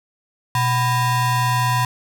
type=ring-modulated tone; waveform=square; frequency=435.2 Hz; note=A4; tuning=19 cents flat; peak=-14 dBFS; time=0.55-1.85 s; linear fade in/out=2 ms; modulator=558 Hz; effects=none